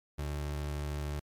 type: tone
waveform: 30% pulse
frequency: 73.42 Hz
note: D2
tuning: in tune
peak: -31 dBFS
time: 0.18-1.2 s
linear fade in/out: 10 ms
effects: MP3 96 kbps